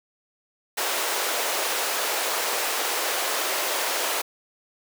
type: high-pass noise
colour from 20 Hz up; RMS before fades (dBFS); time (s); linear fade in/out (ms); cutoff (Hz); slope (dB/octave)
pink; -26; 0.77-4.22; 10; 440; 24
effects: none